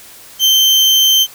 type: tone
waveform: 35% pulse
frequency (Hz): 3113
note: G7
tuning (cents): -13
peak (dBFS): -6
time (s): 0.39-1.27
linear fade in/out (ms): 50
effects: white hiss -38 dBFS RMS until 1.34 s